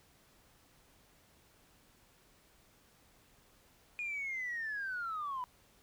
sine linear sweep, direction down, 2457 to 978 Hz, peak -35 dBFS, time 3.99-5.44 s, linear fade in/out 0 ms, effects tanh soft clip ceiling -32 dBFS + pink hiss -66 dBFS RMS until 5.82 s

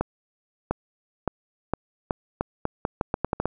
accelerating click train, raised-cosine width 1 ms, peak -9 dBFS, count 14, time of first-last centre 0.01-3.456 s, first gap 700 ms, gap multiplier 0.81, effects none

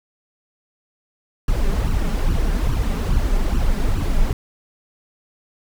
brown noise with flanger, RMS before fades -18 dBFS, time 1.48-4.33 s, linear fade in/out 2 ms, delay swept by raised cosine 0.68 to 5.08 ms, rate 2.4 Hz, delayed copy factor +0.7, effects none

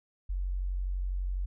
sine tone, 46.02 Hz, F#1, 9 cents flat, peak -29 dBFS, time 0.29-1.46 s, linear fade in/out 10 ms, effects none

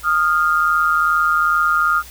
sine tone pair together, 1237.6 / 1400 Hz, D#6 / F6, -10 / +4 cents, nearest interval major second, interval 214 cents, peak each -16 dBFS, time 0.03-2.03 s, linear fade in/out 50 ms, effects added 60 Hz sine -41 dBFS peak until 2.1 s + white hiss -40 dBFS RMS until 2.1 s

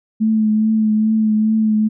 sine tone with vibrato, 217.2 Hz, A3, 22 cents flat, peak -12 dBFS, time 0.2-1.89 s, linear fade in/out 20 ms, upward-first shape triangle, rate 2.4 Hz, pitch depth 28 cents each way, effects none

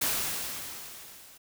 white noise with level ramp, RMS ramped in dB -27 to -53 dBFS, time 0.01-1.38 s, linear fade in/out 10 ms, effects none

